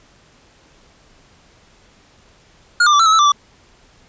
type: tone with pitch steps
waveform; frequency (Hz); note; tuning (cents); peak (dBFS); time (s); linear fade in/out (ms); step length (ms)
square; 1427 / 1196 / 1162 / 1335 / 1283 / 1314 / 1176 / 1159; F6 / D6 / D6 / E6 / E6 / E6 / D6 / D6; +37 / +31 / -19 / +22 / -47 / -6 / +2 / -23; -10; 2.8-3.32; 5; 65
effects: pink hiss -51 dBFS RMS until 4.08 s + resampled to 16000 Hz